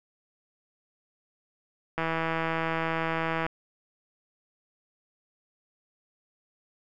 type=click train; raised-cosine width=0.5 ms; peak=-14 dBFS; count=243; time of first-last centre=1.98-3.465 s; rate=163 Hz; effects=none